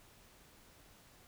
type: silence
effects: pink hiss -62 dBFS RMS until 1.27 s